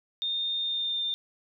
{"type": "tone with pitch glide", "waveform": "sine", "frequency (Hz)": [3645, 3607], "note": ["A#7", "A7"], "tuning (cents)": [-40, 42], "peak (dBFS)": -27, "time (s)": [0.22, 1.14], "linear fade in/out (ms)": 0, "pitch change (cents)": -18, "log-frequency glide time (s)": [0.61, 1.01], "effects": []}